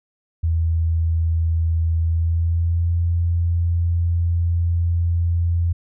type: tone with pitch glide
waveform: sine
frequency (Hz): 82.1 to 85.29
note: E2 to F2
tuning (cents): -6 to -40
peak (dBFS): -16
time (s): 0.43-5.73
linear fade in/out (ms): 10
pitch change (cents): +66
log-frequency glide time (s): 2.02-2.94
effects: none